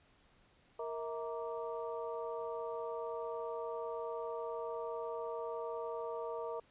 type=harmonic tone with a mistuned harmonic; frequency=233.1 Hz; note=A#3; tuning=in tune; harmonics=2 / 3 / 4 / 5; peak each=-40 / -44 / -46 / -48 dBFS; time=0.79-6.6 s; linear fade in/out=5 ms; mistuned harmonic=3; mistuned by=-140 cents; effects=pink hiss -68 dBFS RMS until 6.7 s + resampled to 8000 Hz